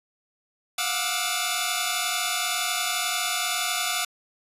10% pulse tone cluster, 703 / 735 / 1182 / 1312 / 3504 Hz, F5 / F#5 / D6 / E6 / A7, +11 / -12 / +11 / -9 / -8 cents, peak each -23 dBFS, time 0.78-4.05 s, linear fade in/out 5 ms, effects resampled to 32000 Hz

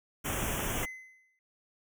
pink band-stop noise, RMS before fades -33 dBFS, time 0.24-0.86 s, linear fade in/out 20 ms, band 3400 to 5700 Hz, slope 96 dB/octave
triangle tone with exponential decay, 2043 Hz, C7, 42 cents flat, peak -33 dBFS, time 0.83-1.39 s, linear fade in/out 1 ms, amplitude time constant 120 ms
effects none

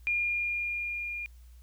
sine tone with level ramp, 2415 Hz, D7, 48 cents sharp, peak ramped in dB -25 to -34 dBFS, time 0.07-1.26 s, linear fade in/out 0 ms, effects added 60 Hz sine -49 dBFS peak until 1.62 s + white hiss -67 dBFS RMS until 1.62 s

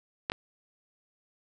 clicks, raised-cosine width 0.3 ms, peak -12 / -16 dBFS, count 2, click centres 0.299 / 0.319 s, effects none

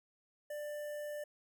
square tone with notch filter, 592 Hz, D5, 14 cents sharp, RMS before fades -42 dBFS, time 0.5-1.24 s, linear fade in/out 5 ms, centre 4200 Hz, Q 0.56, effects none

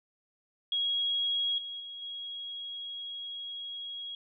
sine tone with level steps, 3304 Hz, G#7, 10 cents flat, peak -27 / -37 / -40 / -37 dBFS, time 0.72-4.15 s, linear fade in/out 2 ms, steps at 1.58 / 1.8 / 2.02 s, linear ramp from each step 2 ms, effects none

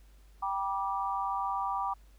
sine chord, G major, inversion none, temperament equal with one note detuned, 784 / 968 / 1174.7 Hz, G5 / B5 / D6, 0 / -35 / 0 cents, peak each -34 dBFS, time 0.42-1.94 s, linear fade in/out 10 ms, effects added 50 Hz sine -54 dBFS peak until 2.18 s + pink hiss -67 dBFS RMS until 2.18 s

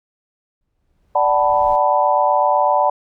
brown noise with exponential growth, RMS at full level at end -33 dBFS, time 0.61-1.76 s, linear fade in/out 1 ms, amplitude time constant 250 ms
sine chord, B minor seventh, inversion first, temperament equal with one note detuned, 587.3 / 751.6 / 880 / 987.8 Hz, D5 / F#5 / A5 / B5, 0 / +27 / 0 / 0 cents, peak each -18 dBFS, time 1.15-2.9 s, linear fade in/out 5 ms
effects none

